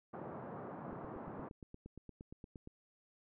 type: band-pass noise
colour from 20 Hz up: pink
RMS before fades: -47 dBFS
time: 0.13-1.49 s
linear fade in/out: 10 ms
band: 130 to 1200 Hz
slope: 24 dB/octave
type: click train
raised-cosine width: 3 ms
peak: -37 dBFS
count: 16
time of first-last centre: 0.93-2.674 s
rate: 8.6 Hz
effects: none